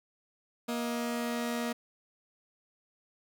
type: tone pair together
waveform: sawtooth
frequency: 237 / 631.8 Hz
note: A#3 / D#5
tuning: +29 / +26 cents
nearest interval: octave + perfect fourth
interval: 1697 cents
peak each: -28 / -35 dBFS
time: 0.68-1.73 s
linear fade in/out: 10 ms
effects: none